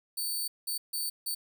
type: tone bursts at uneven times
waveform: 10% pulse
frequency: 4540 Hz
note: C#8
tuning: 41 cents sharp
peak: -24 dBFS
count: 4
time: 0.17-0.48 / 0.67-0.78 / 0.93-1.1 / 1.26-1.35 s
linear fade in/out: 10 ms
effects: 11-bit